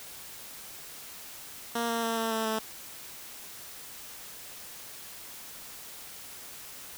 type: tone with pitch steps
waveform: 10% pulse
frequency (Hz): 233.5 / 230.7 / 227.9 / 225.2 / 222.4 / 219.8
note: A#3 / A#3 / A#3 / A3 / A3 / A3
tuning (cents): +3 / -18 / -39 / +40 / +19 / -2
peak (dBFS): -20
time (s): 1.75-2.59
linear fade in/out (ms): 5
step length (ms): 140
effects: white hiss -45 dBFS RMS until 6.97 s